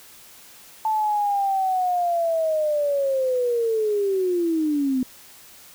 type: linear sweep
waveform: sine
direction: down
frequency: 880 to 251.2 Hz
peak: -19 dBFS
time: 0.85-5.03 s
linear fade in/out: 2 ms
effects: white hiss -47 dBFS RMS until 5.74 s